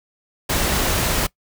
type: noise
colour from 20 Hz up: pink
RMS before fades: -20 dBFS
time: 0.49-1.27 s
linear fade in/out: 10 ms
effects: noise-tail reverb RT60 0.1 s tail -21 dB re dry